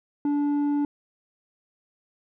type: tone with low-pass filter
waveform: square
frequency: 289.7 Hz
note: D4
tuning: 24 cents flat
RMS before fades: -24 dBFS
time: 0.25-0.85 s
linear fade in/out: 2 ms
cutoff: 590 Hz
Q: 1.3
effects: none